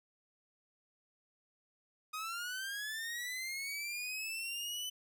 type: linear sweep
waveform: sawtooth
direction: up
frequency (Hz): 1240 to 3016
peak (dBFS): -35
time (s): 2.13-4.9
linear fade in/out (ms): 10
effects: none